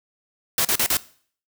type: noise bursts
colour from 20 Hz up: white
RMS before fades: -20 dBFS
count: 4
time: 0.58-0.97 s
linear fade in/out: 2 ms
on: 69 ms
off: 38 ms
effects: noise-tail reverb RT60 0.5 s tail -19 dB re dry